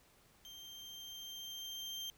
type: tone with level ramp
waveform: 35% pulse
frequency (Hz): 3157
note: G7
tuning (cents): +12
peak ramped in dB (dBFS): -49 to -39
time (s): 0.45-2.1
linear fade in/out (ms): 0
effects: pink hiss -67 dBFS RMS until 2.17 s